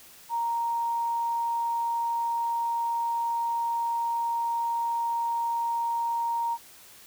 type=tone; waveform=sine; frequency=932.3 Hz; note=A#5; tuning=in tune; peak=-25 dBFS; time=0.29-6.58 s; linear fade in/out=50 ms; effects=white hiss -51 dBFS RMS until 7.06 s